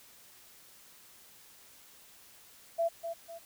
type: tone with echo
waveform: sine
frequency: 670 Hz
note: E5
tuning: 28 cents sharp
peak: -26 dBFS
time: 2.78-2.89 s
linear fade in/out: 20 ms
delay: 250 ms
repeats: 2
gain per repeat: -8 dB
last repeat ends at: 3.39 s
effects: white hiss -57 dBFS RMS until 3.45 s